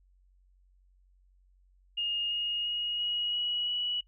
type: tone with pitch steps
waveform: sine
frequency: 2844 / 2862 / 2880 / 2899 / 2917 / 2936 Hz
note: F7 / F7 / F#7 / F#7 / F#7 / F#7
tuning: +31 / +42 / -47 / -36 / -25 / -14 cents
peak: -29 dBFS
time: 1.97-4.01 s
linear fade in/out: 10 ms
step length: 340 ms
effects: noise-tail reverb RT60 0.1 s tail -20 dB re dry + added 46 Hz sine -61 dBFS peak until 4.07 s